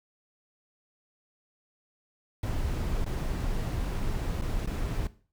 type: noise with dropouts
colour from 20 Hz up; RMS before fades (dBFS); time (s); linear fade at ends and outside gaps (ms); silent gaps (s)
brown; -30; 2.43-5.07; 2; 3.045-3.062 / 4.413-4.42 / 4.661-4.673
effects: noise-tail reverb RT60 0.4 s tail -17 dB re dry